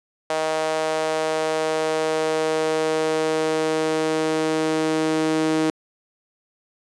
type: tone with high-pass filter sweep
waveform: sawtooth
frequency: 157.6 Hz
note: D#3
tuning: 23 cents sharp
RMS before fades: -22 dBFS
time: 0.3-5.7 s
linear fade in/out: 0 ms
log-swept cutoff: 610 to 340 Hz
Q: 2.9
effects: resampled to 22050 Hz